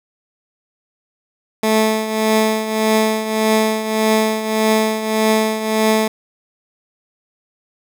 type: tone with tremolo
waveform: 15% pulse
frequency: 218.5 Hz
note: A3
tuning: 12 cents flat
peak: -5 dBFS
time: 1.63-6.08 s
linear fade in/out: 5 ms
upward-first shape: triangle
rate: 1.7 Hz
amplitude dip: 70%
effects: none